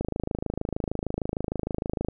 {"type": "click train", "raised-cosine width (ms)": 2, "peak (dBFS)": -14, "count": 56, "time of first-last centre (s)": [0.01, 2.085], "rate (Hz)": 26.5, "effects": []}